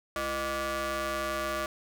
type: ring-modulated tone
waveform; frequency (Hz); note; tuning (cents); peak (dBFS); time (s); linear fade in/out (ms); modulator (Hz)
sawtooth; 273.9; C#4; -21; -23; 0.16-1.66; 2; 887
effects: none